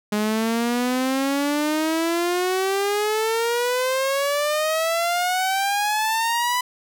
sawtooth exponential sweep, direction up, 207.7 to 999 Hz, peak -16 dBFS, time 0.12-6.61 s, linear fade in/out 5 ms, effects none

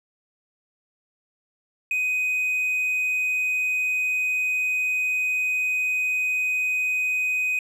triangle tone with hard clipping, 2504 Hz, D#7, 10 cents sharp, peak -22 dBFS, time 1.91-7.59 s, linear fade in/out 2 ms, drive 5 dB, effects resampled to 32000 Hz

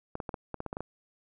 clicks, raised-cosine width 1 ms, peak -21 dBFS, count 10, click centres 0.154 / 0.202 / 0.292 / 0.342 / 0.543 / 0.604 / 0.663 / 0.729 / 0.769 / 0.806 s, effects none

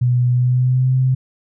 sine tone with pitch glide, 123.47 to 129.76 Hz, B2 to C3, 0 to -14 cents, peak -12 dBFS, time 0.01-1.15 s, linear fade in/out 10 ms, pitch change +86 cents, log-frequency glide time 0.31-0.94 s, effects none

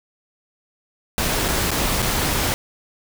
pink noise with dropouts, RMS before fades -21 dBFS, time 1.18-2.54 s, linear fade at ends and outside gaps 0 ms, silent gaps 1.482-1.486 / 1.707-1.715 / 2.02-2.026 s, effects none

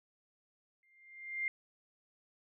sine tone with exponential growth, 2100 Hz, C7, 6 cents sharp, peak -30 dBFS, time 0.83-1.48 s, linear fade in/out 1 ms, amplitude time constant 140 ms, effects none

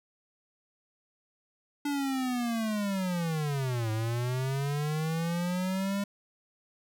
square linear two-way sweep, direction down then up, 291.1 to 108.2 to 202.2 Hz, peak -29 dBFS, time 1.85-6.04 s, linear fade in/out 5 ms, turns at 3.91 s, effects none

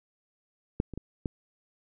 clicks, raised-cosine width 3 ms, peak -12 / -26 / -23 / -17 dBFS, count 4, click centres 0.801 / 0.937 / 0.976 / 1.258 s, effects none

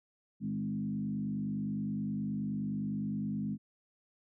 sine tone with frequency modulation, 206.2 Hz, G#3, 12 cents flat, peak -32 dBFS, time 0.4-3.58 s, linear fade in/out 50 ms, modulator 49.6 Hz, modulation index 1.1, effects none

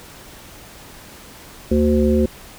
harmonic tone with a mistuned harmonic, 74 Hz, D2, 14 cents sharp, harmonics 1 / 3 / 5 / 7, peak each -19 / -16 / -19 / -22 dBFS, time 1.71-2.26 s, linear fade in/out 5 ms, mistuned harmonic 3, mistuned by +24 cents, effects pink hiss -41 dBFS RMS until 2.58 s

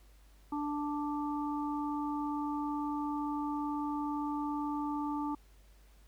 harmonic tone, 293.7 Hz, D4, in tune, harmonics 1 / 3 / 4, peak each -34 / -38 / -42 dBFS, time 0.52-5.35 s, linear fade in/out 5 ms, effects added 50 Hz sine -57 dBFS peak until 6.07 s + pink hiss -67 dBFS RMS until 6.07 s

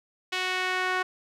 sawtooth tone with band-pass filter sweep, 369.3 Hz, F#4, 3 cents flat, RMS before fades -28 dBFS, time 0.32-1.03 s, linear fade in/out 10 ms, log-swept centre 2800 to 1500 Hz, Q 1.4, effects none

